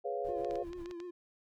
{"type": "chord", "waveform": "sine", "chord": "C# dominant seventh", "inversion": "second", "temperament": "equal", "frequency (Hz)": [415.3, 493.9, 554.4, 698.5], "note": ["G#4", "B4", "C#5", "E#5"], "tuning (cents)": [0, 0, 0, 0], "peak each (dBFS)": -39, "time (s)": [0.04, 0.64], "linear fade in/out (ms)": 20}
{"type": "noise with tremolo", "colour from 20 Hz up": "brown", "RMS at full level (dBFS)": -49, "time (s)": [0.24, 0.92], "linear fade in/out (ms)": 5, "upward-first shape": "triangle", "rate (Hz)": 7.5, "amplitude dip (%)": 95}
{"type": "tone with vibrato", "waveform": "triangle", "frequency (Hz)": 349.2, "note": "F4", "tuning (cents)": 0, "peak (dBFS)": -39, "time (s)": [0.28, 1.11], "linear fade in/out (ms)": 10, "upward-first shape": "triangle", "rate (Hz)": 6.8, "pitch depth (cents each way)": 66}
{"type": "clicks", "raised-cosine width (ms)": 0.2, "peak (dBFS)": -32, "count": 7, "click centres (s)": [0.447, 0.51, 0.556, 0.732, 0.859, 0.911, 1.002]}
{"effects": []}